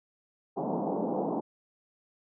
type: band-pass noise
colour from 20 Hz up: pink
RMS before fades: -31 dBFS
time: 0.56-1.41 s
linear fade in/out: 20 ms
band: 170 to 900 Hz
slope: 48 dB/octave
effects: none